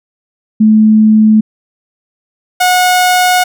sine / sawtooth tone pair in turn, 216.5 / 728.2 Hz, A3 / F#5, -28 / -28 cents, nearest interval octave + major sixth, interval 2100 cents, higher second, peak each -3 dBFS, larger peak neither, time 0.6-1.41 / 2.6-3.44 s, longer second, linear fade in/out 10 ms, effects none

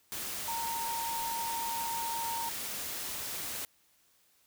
sine tone in noise, 922 Hz, A#5, 19 cents flat, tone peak -34 dBFS, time 0.48-2.49 s, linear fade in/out 0 ms, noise white, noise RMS -38 dBFS, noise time 0.12-3.65 s, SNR +1 dB, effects white hiss -68 dBFS RMS until 4.46 s

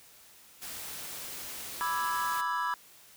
white noise, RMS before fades -41 dBFS, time 0.61-2.42 s, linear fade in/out 20 ms
triangle chord, E dominant seventh, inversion second, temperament equal, 987.8 / 1174.7 / 1318.5 / 1661.2 Hz, B5 / D6 / E6 / G#6, 0 / 0 / 0 / 0 cents, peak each -30 / -34 / -34 / -34 dBFS, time 1.81-2.74 s, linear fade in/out 0 ms
effects white hiss -56 dBFS RMS until 3.16 s

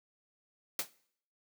white noise with exponential decay, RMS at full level -29 dBFS, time 0.79-0.9 s, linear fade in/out 2 ms, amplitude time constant 22 ms, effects noise-tail reverb RT60 0.6 s tail -20 dB re dry + high-pass 150 Hz 12 dB/octave

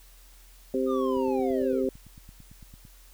harmonic tone, 130.81 Hz, C3, in tune, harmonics 2 / 3 / 4, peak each -28 / -27 / -30 dBFS, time 0.74-1.89 s, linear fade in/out 2 ms
triangle linear sweep, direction down, 1244.5 to 392 Hz, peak -31 dBFS, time 0.86-1.84 s, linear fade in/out 50 ms
click train, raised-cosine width 5 ms, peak -36 dBFS, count 16, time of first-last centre 1.17-2.852 s, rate 8.92 Hz
effects added 42 Hz sine -51 dBFS peak until 3.13 s + white hiss -57 dBFS RMS until 3.13 s

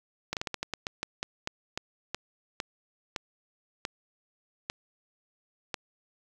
slowing click train, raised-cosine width 0.2 ms, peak -14 dBFS, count 18, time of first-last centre 0.33-5.742 s, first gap 38 ms, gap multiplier 1.23, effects 8-bit

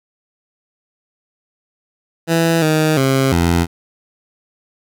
15% pulse tone with pitch steps, 165.5 / 155.8 / 134.2 / 85.4 Hz, E3 / D#3 / C3 / F2, +7 / +3 / +44 / -38 cents, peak -6 dBFS, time 2.27-3.67 s, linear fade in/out 50 ms, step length 350 ms, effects none

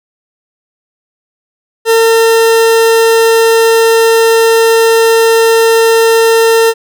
40% pulse tone, 453.8 Hz, A#4, 47 cents flat, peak -4 dBFS, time 1.85-6.74 s, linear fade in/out 50 ms, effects none

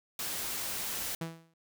white noise, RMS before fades -36 dBFS, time 0.19-1.15 s, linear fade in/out 2 ms
sawtooth tone with exponential decay, 164.5 Hz, E3, 3 cents flat, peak -28 dBFS, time 1.21-1.54 s, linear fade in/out 5 ms, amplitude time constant 70 ms
effects none

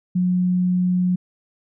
sine tone, 180.9 Hz, F#3, 39 cents flat, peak -16 dBFS, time 0.15-1.16 s, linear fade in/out 10 ms, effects none

